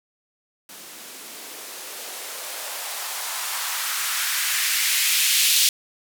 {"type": "noise with band-pass filter sweep", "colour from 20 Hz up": "violet", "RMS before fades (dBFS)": -25, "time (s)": [0.69, 5.69], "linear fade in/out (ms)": 2, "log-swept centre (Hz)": [210, 3200], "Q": 1.6, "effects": []}